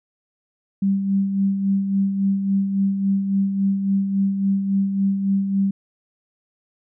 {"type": "tone with tremolo", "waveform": "sine", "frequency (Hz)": 196, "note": "G3", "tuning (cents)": 0, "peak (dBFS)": -15, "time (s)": [0.82, 5.71], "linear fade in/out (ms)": 5, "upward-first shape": "sine", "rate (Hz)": 3.6, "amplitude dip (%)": 50, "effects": []}